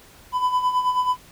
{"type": "tone with tremolo", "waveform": "triangle", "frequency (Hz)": 1001, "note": "B5", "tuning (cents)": 23, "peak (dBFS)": -14, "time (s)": [0.32, 1.17], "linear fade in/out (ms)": 50, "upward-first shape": "sine", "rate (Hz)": 9.3, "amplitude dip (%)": 65, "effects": ["pink hiss -49 dBFS RMS until 1.31 s"]}